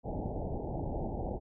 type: low-pass noise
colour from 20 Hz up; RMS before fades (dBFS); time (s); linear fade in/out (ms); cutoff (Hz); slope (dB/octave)
pink; -36; 0.03-1.4; 50; 860; 96
effects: none